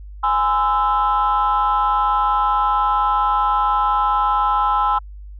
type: chord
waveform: sine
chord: Ab augmented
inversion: none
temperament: equal with one note detuned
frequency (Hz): 830.6 / 1025 / 1318.5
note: Ab5 / C6 / E6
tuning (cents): 0 / -36 / 0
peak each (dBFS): -18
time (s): 0.23-4.99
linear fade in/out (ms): 10
effects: tanh soft clip ceiling -9 dBFS + added 50 Hz sine -33 dBFS peak until 5.39 s

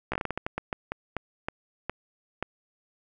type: slowing click train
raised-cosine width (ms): 0.5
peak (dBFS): -14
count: 16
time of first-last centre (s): 0.12-2.426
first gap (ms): 15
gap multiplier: 1.29
effects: none

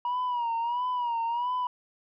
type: tone with vibrato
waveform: sine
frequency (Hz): 959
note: A#5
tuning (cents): +49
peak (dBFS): -24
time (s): 0.05-1.67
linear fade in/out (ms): 2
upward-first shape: sine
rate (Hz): 1.5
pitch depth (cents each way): 78
effects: tanh soft clip ceiling -25 dBFS

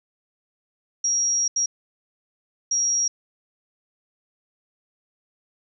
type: tone bursts at uneven times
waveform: sine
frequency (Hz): 5660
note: F8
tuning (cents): +22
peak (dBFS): -19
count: 3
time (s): 1.04-1.48 / 1.56-1.66 / 2.71-3.08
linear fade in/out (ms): 5
effects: none

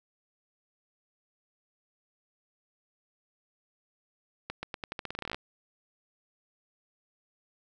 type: accelerating click train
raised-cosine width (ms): 0.3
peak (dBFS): -19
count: 17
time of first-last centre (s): 4.5-5.345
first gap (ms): 130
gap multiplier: 0.86
effects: none

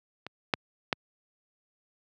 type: clicks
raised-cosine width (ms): 0.3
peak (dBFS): -22 / -7 / -9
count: 3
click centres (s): 0.266 / 0.538 / 0.928
effects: high-pass 100 Hz 12 dB/octave

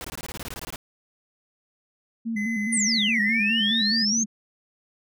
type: noise bursts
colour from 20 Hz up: pink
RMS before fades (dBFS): -35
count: 14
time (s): 0.01-0.759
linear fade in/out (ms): 0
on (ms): 34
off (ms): 21
type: tone with vibrato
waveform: sine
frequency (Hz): 217.7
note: A3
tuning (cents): -18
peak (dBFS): -25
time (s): 2.25-4.26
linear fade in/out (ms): 20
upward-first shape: square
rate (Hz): 4.8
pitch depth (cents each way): 79
type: tone with pitch glide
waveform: triangle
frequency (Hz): 2034 to 1801.7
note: C7 to A6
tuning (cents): -50 to +41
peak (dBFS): -27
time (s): 2.36-4.05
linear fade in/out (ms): 10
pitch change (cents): -209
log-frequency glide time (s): 3.12-3.22
type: exponential two-way sweep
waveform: sine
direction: down then up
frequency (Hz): 9720 to 1864.7 to 6530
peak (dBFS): -21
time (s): 2.72-4.24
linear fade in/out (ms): 10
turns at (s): 3.2
effects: none

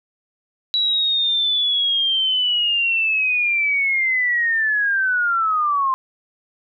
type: linear sweep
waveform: sine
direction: down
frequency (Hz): 3922 to 1041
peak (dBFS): -16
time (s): 0.74-5.94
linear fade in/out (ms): 0
effects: none

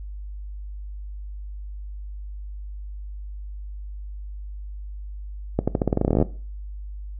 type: accelerating click train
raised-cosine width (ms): 2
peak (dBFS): -6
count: 18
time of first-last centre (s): 5.59-6.225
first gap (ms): 86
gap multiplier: 0.88
effects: noise-tail reverb RT60 0.4 s tail -18 dB re dry + added 50 Hz sine -32 dBFS peak until 7.19 s

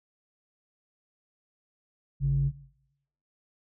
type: tone pair together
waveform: sine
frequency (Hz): 52.36 / 138.59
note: G#1 / C#3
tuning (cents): +15 / 0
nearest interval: octave + perfect fourth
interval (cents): 1685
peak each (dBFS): -29 / -22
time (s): 2.2-2.52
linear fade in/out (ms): 50
effects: noise-tail reverb RT60 0.8 s tail -18 dB re dry + tanh soft clip ceiling -16 dBFS

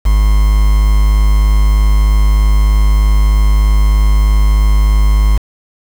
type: tone with quantisation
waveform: triangle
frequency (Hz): 51.6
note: G#1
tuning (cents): -10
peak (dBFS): -4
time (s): 0.05-5.38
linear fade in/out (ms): 10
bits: 4
effects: none

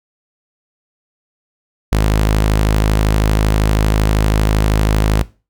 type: tone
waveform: sawtooth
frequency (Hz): 52.7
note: G#1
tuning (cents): +26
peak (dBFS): -7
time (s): 1.92-5.23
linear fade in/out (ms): 5
effects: noise-tail reverb RT60 0.3 s tail -19 dB re dry

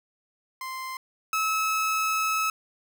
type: tone pair in turn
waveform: 30% pulse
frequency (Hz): 1043 / 1295.3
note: C6 / E6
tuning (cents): -6 / -31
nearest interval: major third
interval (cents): 375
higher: second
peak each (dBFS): -30 / -21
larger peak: second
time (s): 0.61-0.97 / 1.33-2.5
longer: second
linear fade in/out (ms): 2
effects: none

